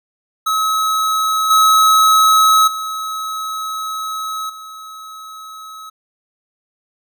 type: tone with level steps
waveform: square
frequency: 1284 Hz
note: E6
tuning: 46 cents flat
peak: -15 / -9 / -22 / -32 dBFS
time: 0.46-5.9 s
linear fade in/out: 10 ms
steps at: 1.5 / 2.67 / 4.49 s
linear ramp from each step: 10 ms
effects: none